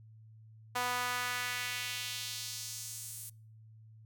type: tone with high-pass filter sweep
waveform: sawtooth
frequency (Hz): 246.9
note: B3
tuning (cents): 0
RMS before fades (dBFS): -38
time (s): 0.75-3.3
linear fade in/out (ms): 10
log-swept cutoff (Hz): 860 to 10000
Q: 1.4
effects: noise-tail reverb RT60 0.5 s tail -26 dB re dry + added 110 Hz sine -53 dBFS peak until 4.05 s